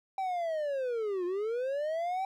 triangle linear two-way sweep, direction down then up, 779 to 346.6 to 779 Hz, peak -28 dBFS, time 0.18-2.25 s, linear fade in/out 2 ms, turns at 1.25 s, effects none

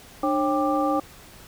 sine tone cluster, 299.1 / 543 / 791 / 1182 Hz, D4 / C#5 / G5 / D6, +32 / -36 / +15 / +11 cents, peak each -24 / -26 / -26 / -27 dBFS, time 0.23-1 s, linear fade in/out 5 ms, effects pink hiss -47 dBFS RMS until 1.47 s

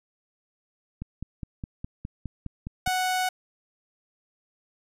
click train, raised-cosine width 5 ms, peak -21 dBFS, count 10, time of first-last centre 1.02-2.876 s, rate 4.85 Hz
sawtooth tone, 740 Hz, F#5, in tune, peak -20 dBFS, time 2.86-3.29 s, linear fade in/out 5 ms
effects resampled to 32000 Hz

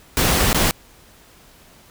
pink noise with dropouts, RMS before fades -17 dBFS, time 0.17-0.71 s, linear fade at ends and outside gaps 0 ms, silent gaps 0.53-0.546 s, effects pink hiss -49 dBFS RMS until 1.9 s

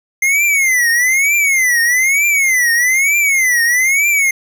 square tone with vibrato, 2093 Hz, C7, in tune, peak -11 dBFS, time 0.22-4.31 s, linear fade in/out 5 ms, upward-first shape triangle, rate 1.1 Hz, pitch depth 230 cents each way, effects none

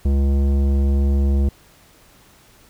sine tone with tanh clipping, 69.3 Hz, C#2, in tune, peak -16 dBFS, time 0.05-1.49 s, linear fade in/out 5 ms, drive 14 dB, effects pink hiss -51 dBFS RMS until 2.69 s

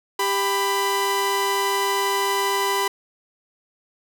sawtooth tone pair together, 395.1 / 994 Hz, G4 / B5, +14 / +11 cents, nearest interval octave + major third, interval 1597 cents, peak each -20 / -18 dBFS, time 0.19-2.88 s, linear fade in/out 5 ms, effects none

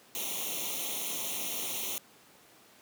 white noise with comb filter, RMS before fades -35 dBFS, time 0.15-1.98 s, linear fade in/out 0 ms, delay 0.31 ms, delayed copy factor +0.9, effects pink hiss -58 dBFS RMS until 2.81 s + high-pass 200 Hz 12 dB/octave

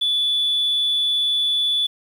sine tone, 3458 Hz, A7, 31 cents flat, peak -16 dBFS, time 0.01-1.87 s, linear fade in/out 10 ms, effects tanh soft clip ceiling -13 dBFS + 8-bit

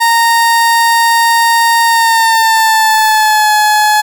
30% pulse tone with pitch glide, 926 to 849.1 Hz, A#5 to G#5, -12 to +38 cents, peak -4 dBFS, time 0-4.02 s, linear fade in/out 20 ms, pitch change -150 cents, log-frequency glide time 1.84-3.53 s, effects none

